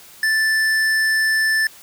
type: tone with hard clipping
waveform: sine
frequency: 1760 Hz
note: A6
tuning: in tune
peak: -17 dBFS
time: 0.23-1.67 s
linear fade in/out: 2 ms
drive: 12 dB
effects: white hiss -44 dBFS RMS until 1.82 s